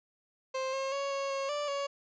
30% pulse tone with pitch steps, 525 / 537 / 556 / 551 / 546 / 586 / 561 Hz, C5 / C5 / C#5 / C#5 / C#5 / D5 / C#5, +6 / +45 / +5 / -11 / -26 / -4 / +21 cents, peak -29 dBFS, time 0.54-1.87 s, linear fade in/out 10 ms, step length 190 ms, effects resampled to 16000 Hz

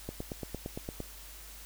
click train, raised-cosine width 2 ms, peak -23 dBFS, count 9, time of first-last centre 0.09-1.003 s, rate 8.76 Hz, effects added 50 Hz sine -50 dBFS peak until 1.65 s + white hiss -50 dBFS RMS until 1.65 s

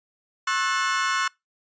35% pulse chord, F# minor seventh, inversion second, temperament equal with one note detuned, 1081.5 / 1318.5 / 1480 / 1760 Hz, C#6 / E6 / F#6 / A6, -43 / 0 / 0 / 0 cents, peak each -24 / -28 / -25 / -29 dBFS, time 0.47-1.28 s, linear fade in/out 5 ms, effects noise-tail reverb RT60 0.2 s tail -25 dB re dry + resampled to 16000 Hz

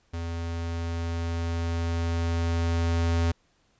square tone with level ramp, 84 Hz, E2, 33 cents sharp, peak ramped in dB -31 to -22 dBFS, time 0.13-3.32 s, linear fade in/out 10 ms, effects pink hiss -67 dBFS RMS until 3.79 s + resampled to 16000 Hz

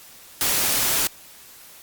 white noise, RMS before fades -21 dBFS, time 0.41-1.07 s, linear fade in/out 0 ms, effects white hiss -46 dBFS RMS until 1.82 s + Opus 48 kbps

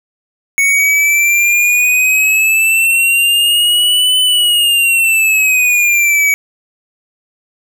square exponential two-way sweep, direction up then down, 2217 to 3020 to 2261 Hz, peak -9 dBFS, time 0.58-6.34 s, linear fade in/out 0 ms, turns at 4.19 s, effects none

